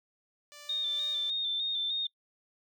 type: tone with tremolo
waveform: 5% pulse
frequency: 587.3 Hz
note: D5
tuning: in tune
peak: -36 dBFS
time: 0.52-1.3 s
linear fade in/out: 0 ms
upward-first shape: sine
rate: 2.4 Hz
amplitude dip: 50%
type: tone with vibrato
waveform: sine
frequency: 3624 Hz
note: A#7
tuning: 50 cents flat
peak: -29 dBFS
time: 0.69-2.07 s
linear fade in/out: 5 ms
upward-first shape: square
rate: 3.3 Hz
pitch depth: 34 cents each way
effects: noise-tail reverb RT60 0.1 s tail -25 dB re dry